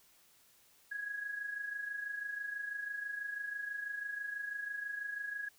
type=tone with amplitude modulation; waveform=sine; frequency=1661.2 Hz; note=G#6; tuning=in tune; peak=-35 dBFS; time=0.91-5.49 s; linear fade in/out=10 ms; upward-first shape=sine; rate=26.1 Hz; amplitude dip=60%; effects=white hiss -66 dBFS RMS until 5.58 s